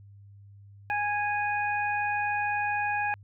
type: harmonic tone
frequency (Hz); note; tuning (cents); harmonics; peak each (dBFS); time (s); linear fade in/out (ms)
827; G#5; -8; 1 / 2 / 3; -28 / -31 / -33; 0.9-3.14; 0
effects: added 100 Hz sine -48 dBFS peak until 3.23 s